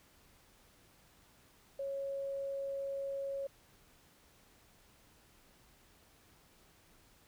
sine tone, 551 Hz, C#5, 11 cents flat, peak -36 dBFS, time 1.79-3.47 s, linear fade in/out 5 ms, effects pink hiss -65 dBFS RMS until 7.27 s

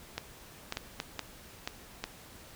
clicks, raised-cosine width 0.2 ms, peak -16 dBFS, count 7, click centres 0.18 / 0.724 / 0.771 / 1.001 / 1.193 / 1.675 / 2.04 s, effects pink hiss -52 dBFS RMS until 2.55 s

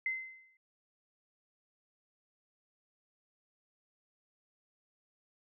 sine tone with exponential decay, 2063 Hz, C7, 25 cents flat, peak -29 dBFS, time 0.06-0.57 s, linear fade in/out 2 ms, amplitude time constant 110 ms, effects none

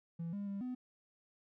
triangle tone with pitch steps, 167.4 / 202 / 198.8 / 251.4 Hz, E3 / G#3 / G3 / B3, +27 / -48 / +25 / +31 cents, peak -35 dBFS, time 0.19-0.75 s, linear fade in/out 10 ms, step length 140 ms, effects tanh soft clip ceiling -33 dBFS

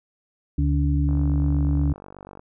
harmonic tone, 71.5 Hz, D2, 46 cents flat, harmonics 1 / 2 / 4, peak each -20 / -23 / -26 dBFS, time 0.58-1.93 s, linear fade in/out 5 ms
click train, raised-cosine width 1 ms, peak -27 dBFS, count 64, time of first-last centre 1.09-2.394 s, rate 48.3 Hz
effects none

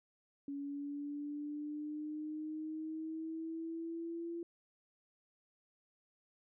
sine exponential sweep, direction up, 280.8 to 340.2 Hz, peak -39 dBFS, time 0.48-4.43 s, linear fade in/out 2 ms, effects none

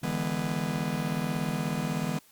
45% pulse chord, E dominant seventh, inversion third, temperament just, 148.33 / 164.81 / 206 / 247.2 Hz, D3 / E3 / G#3 / B3, +18 / 0 / -14 / +2 cents, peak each -35 / -32 / -34 / -35 dBFS, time 0.03-2.19 s, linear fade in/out 5 ms, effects white hiss -59 dBFS RMS until 2.31 s + Opus 48 kbps

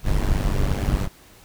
brown noise with amplitude modulation, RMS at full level -17 dBFS, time 0.03-1.09 s, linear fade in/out 50 ms, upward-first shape sine, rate 98 Hz, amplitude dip 80%, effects pink hiss -50 dBFS RMS until 1.44 s

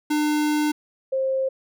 square / sine tone pair in turn, 300 / 530.4 Hz, D4 / C5, +37 / +23 cents, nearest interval minor seventh, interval 986 cents, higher second, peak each -20 dBFS, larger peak neither, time 0.1-0.72 / 1.12-1.49 s, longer first, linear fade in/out 10 ms, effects none

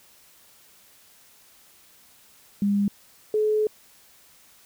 sine tone pair in turn, 202 / 428 Hz, G#3 / A4, -48 / -48 cents, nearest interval octave + minor second, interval 1300 cents, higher second, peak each -19 dBFS, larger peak neither, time 2.62-2.88 / 3.34-3.67 s, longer second, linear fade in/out 2 ms, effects white hiss -55 dBFS RMS until 4.65 s

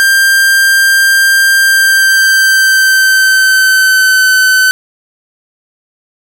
45% pulse tone with pitch glide, 1587 to 1521.5 Hz, G6 to F#6, +21 to +48 cents, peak -5 dBFS, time 0-4.71 s, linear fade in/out 0 ms, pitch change -73 cents, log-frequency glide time 1.58-4.3 s, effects none

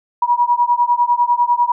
sine beating tone pair, 959 / 969 Hz, A#5 / B5, +49 / -33 cents, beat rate 10 Hz, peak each -15 dBFS, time 0.22-1.72 s, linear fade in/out 5 ms, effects none

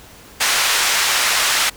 pink band-pass noise, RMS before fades -17 dBFS, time 0.4-1.7 s, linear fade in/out 10 ms, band 1200 to 9600 Hz, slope 12 dB/octave, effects pink hiss -42 dBFS RMS until 1.76 s

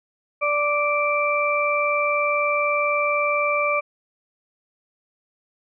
harmonic tone, 586 Hz, D5, 4 cents flat, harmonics 1 / 2 / 4, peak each -23 / -23 / -23 dBFS, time 0.41-3.81 s, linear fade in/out 20 ms, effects none

